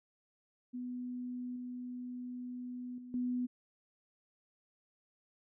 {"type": "tone with level steps", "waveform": "sine", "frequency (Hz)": 248, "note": "B3", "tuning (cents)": 7, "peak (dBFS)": [-38, -40, -46, -32], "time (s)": [0.73, 3.47], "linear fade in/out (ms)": 20, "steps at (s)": [1.56, 2.98, 3.14], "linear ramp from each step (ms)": 2, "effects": []}